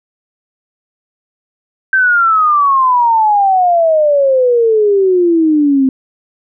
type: exponential sweep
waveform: sine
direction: down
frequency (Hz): 1568 to 260.4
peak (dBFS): -7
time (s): 1.93-5.89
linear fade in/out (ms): 2
effects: none